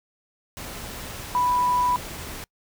sine tone in noise, 988 Hz, B5, in tune, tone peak -19 dBFS, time 1.35-1.96 s, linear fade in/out 0 ms, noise pink, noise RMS -36 dBFS, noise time 0.57-2.44 s, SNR +14 dB, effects noise-tail reverb RT60 0.1 s tail -26 dB re dry

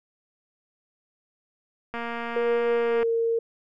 click train, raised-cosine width 0.5 ms, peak -18 dBFS, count 256, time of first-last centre 1.94-3.03 s, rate 234 Hz
sine tone with pitch glide, 473 to 459.3 Hz, A#4 to A#4, +25 to -26 cents, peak -21 dBFS, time 2.36-3.39 s, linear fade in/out 5 ms, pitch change -51 cents, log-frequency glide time 2.73-3.08 s
effects none

